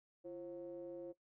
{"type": "ring-modulated tone", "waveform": "triangle", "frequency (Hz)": 96.3, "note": "G2", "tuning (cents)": -30, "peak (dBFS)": -40, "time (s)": [0.24, 1.13], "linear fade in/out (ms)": 20, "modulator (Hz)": 438, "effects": ["noise-tail reverb RT60 0.1 s tail -17 dB re dry"]}